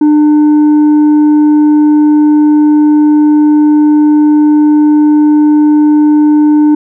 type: tone with tanh clipping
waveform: sine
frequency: 300 Hz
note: D4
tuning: 37 cents sharp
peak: -4 dBFS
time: 0.01-6.75 s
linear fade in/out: 5 ms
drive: 4 dB
effects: none